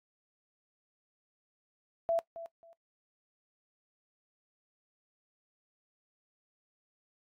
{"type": "tone with echo", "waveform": "sine", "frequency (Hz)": 668, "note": "E5", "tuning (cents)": 23, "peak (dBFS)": -26, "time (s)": [2.09, 2.19], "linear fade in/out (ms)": 0, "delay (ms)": 270, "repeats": 2, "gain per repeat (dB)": -14, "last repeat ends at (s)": 2.73, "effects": ["noise-tail reverb RT60 0.1 s tail -19 dB re dry", "AAC 64 kbps"]}